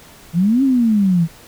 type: exponential two-way sweep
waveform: sine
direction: up then down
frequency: 160 to 277.2 to 160 Hz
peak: -11 dBFS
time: 0.33-1.28 s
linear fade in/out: 50 ms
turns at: 0.63 s
effects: pink hiss -43 dBFS RMS until 1.47 s